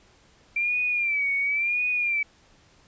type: tone with vibrato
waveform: sine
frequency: 2349 Hz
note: D7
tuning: in tune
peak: -22 dBFS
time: 0.56-2.23 s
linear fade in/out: 5 ms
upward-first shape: sine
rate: 0.95 Hz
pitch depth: 92 cents each way
effects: pink hiss -58 dBFS RMS until 2.87 s + resampled to 16000 Hz

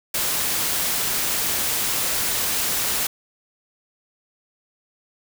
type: noise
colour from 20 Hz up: white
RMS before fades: -23 dBFS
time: 0.14-3.07 s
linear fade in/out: 5 ms
effects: none

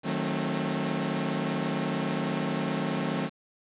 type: chord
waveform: sawtooth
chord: D# diminished seventh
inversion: none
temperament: equal with one note detuned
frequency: 155.56 / 185 / 220 / 267.6 Hz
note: D#3 / F#3 / A3 / C4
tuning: 0 / 0 / 0 / +39 cents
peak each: -29 dBFS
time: 0.03-3.3 s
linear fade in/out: 50 ms
effects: resampled to 8000 Hz + 8-bit

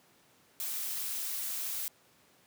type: noise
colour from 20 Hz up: blue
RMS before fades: -36 dBFS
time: 0.6-1.88 s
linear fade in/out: 0 ms
effects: pink hiss -64 dBFS RMS until 2.46 s + high-pass 150 Hz 12 dB/octave

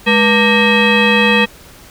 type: tone with frequency modulation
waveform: sine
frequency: 1177 Hz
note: D6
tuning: 3 cents sharp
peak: -7 dBFS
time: 0.06-1.46 s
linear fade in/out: 20 ms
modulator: 693 Hz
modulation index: 2.8
effects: tanh soft clip ceiling -3 dBFS + pink hiss -40 dBFS RMS until 1.9 s

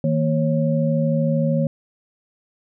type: tone cluster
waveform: sine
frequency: 158 / 231.1 / 546 Hz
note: D#3 / A#3 / C#5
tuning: +27 / -15 / -26 cents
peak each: -19 / -22 / -23 dBFS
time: 0.04-1.67 s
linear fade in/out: 2 ms
effects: none

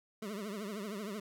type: tone with vibrato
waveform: 25% pulse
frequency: 206.3 Hz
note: G#3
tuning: 11 cents flat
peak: -35 dBFS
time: 0.22-1.2 s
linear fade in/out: 5 ms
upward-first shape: triangle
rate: 13 Hz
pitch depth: 160 cents each way
effects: none

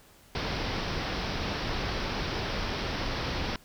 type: low-pass noise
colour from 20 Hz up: pink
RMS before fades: -32 dBFS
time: 0.35-3.56 s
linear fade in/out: 2 ms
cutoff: 5600 Hz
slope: 96 dB/octave
effects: pink hiss -57 dBFS RMS until 3.64 s

